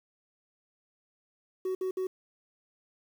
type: tone bursts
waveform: sine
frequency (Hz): 373.9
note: F#4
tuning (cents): +18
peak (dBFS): -26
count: 3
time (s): 1.65-2.07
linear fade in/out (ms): 5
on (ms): 100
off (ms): 60
effects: tanh soft clip ceiling -28 dBFS + 9-bit